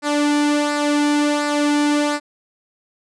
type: tone with flanger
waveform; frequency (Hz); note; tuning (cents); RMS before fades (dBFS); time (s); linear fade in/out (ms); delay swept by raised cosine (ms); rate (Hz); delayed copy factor
sawtooth; 293.6; D4; 0; -18; 0.02-2.2; 50; 0.31 to 1.91; 1.4; -0.55
effects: resampled to 22050 Hz